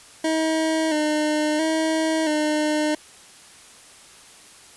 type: tone with vibrato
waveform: 25% pulse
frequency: 311.1 Hz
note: D#4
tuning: in tune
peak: -16 dBFS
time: 0.24-2.95 s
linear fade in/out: 5 ms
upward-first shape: square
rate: 0.74 Hz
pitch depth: 42 cents each way
effects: white hiss -47 dBFS RMS until 4.76 s + resampled to 24000 Hz